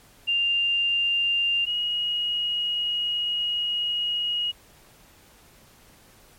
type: tone pair in turn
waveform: sine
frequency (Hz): 2794 / 2888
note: F7 / F#7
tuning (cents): 0 / -43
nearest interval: minor second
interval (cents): 57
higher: second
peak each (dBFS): -20 / -23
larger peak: first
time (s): 0.27-1.66 / 1.66-4.52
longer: second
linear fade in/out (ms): 20
effects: pink hiss -54 dBFS RMS until 6.38 s + MP3 64 kbps